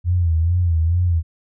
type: tone with vibrato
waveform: sine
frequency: 84.9 Hz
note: F2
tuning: 48 cents flat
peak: -14 dBFS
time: 0.04-1.23 s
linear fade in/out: 50 ms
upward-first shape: sine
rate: 2.3 Hz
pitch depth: 96 cents each way
effects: none